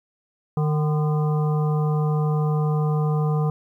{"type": "harmonic tone with a mistuned harmonic", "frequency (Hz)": 152.1, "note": "D#3", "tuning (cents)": -39, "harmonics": [1, 3, 5, 7, 8], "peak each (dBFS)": [-19, -29, -33, -36, -37], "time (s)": [0.57, 3.5], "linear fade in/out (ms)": 2, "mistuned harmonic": 7, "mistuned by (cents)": -65, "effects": ["10-bit"]}